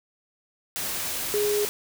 sine tone in noise, 415.3 Hz, G#4, in tune, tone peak -22 dBFS, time 1.34-1.65 s, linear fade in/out 0 ms, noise white, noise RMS -30 dBFS, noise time 0.76-1.69 s, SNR +5 dB, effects none

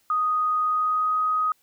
sine tone with pitch glide, 1244.5 to 1254.6 Hz, D#6 to D#6, 0 to +14 cents, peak -20 dBFS, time 0.1-1.52 s, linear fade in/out 2 ms, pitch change +14 cents, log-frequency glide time 0.64-1.18 s, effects white hiss -65 dBFS RMS until 1.62 s

